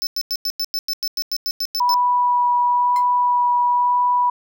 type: tone bursts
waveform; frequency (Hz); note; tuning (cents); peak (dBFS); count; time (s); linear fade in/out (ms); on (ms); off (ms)
square; 5274; E8; 0; -20; 14; 0.02-1.941; 0; 49; 95
type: tone with vibrato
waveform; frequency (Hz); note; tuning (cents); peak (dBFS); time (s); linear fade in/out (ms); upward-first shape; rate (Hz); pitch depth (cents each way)
sine; 978; B5; -17; -14; 1.8-4.3; 5; sine; 0.99; 9
type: tone with exponential decay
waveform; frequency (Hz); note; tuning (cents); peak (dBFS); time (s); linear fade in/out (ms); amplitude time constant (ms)
35% pulse; 1041; C6; -9; -23; 2.96-3.06; 1; 21
effects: none